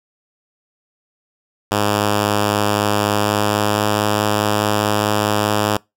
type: tone with pitch glide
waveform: 5% pulse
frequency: 103.7 to 104.78 Hz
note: G#2 to G#2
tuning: -2 to +16 cents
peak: -4 dBFS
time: 1.71-5.77 s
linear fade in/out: 5 ms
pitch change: +18 cents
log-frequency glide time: 3-3.95 s
effects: noise-tail reverb RT60 0.2 s tail -24 dB re dry